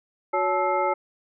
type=tone cluster; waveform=sine; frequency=366.8 / 561 / 868 / 1310 / 2115 Hz; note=F#4 / C#5 / A5 / E6 / C7; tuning=-15 / +21 / -24 / -11 / +18 cents; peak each=-29 / -26 / -24 / -28 / -33 dBFS; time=0.33-0.94 s; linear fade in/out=10 ms; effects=none